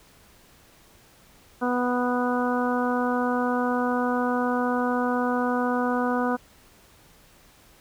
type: harmonic tone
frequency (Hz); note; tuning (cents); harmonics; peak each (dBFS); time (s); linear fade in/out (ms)
246.9; B3; 0; 1 / 2 / 3 / 4 / 5 / 6; -25 / -28 / -30 / -31 / -32 / -33; 1.61-6.37; 20
effects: pink hiss -55 dBFS RMS until 7.8 s